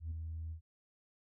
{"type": "tone with ADSR envelope", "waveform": "sine", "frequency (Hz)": 80.8, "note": "E2", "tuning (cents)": -34, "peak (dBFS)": -33, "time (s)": [0, 0.61], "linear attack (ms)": 110, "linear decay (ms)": 12, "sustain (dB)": -5, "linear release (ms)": 99, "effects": ["tanh soft clip ceiling -35 dBFS"]}